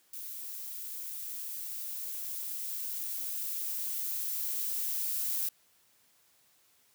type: noise with level ramp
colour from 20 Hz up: violet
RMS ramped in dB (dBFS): -42 to -32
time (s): 0.13-5.49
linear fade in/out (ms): 5
effects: white hiss -67 dBFS RMS until 6.94 s + high-pass 60 Hz 12 dB/octave